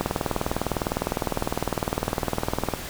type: click train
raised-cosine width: 1 ms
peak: -9 dBFS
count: 55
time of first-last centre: 0.01-2.737 s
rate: 19.8 Hz
effects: pink hiss -35 dBFS RMS until 2.89 s